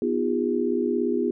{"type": "chord", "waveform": "sine", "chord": "F half-diminished seventh", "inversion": "second", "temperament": "equal with one note detuned", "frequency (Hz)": [246.9, 311.1, 349.2, 406.3], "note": ["Cb4", "Eb4", "F4", "Ab4"], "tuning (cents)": [0, 0, 0, -38], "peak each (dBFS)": [-26, -31, -26, -26], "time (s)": [0.02, 1.31], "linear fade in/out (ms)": 2, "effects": []}